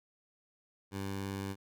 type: tone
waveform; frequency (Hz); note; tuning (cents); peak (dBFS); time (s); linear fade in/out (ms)
15% pulse; 98; G2; 0; -30; 0.91-1.56; 50
effects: none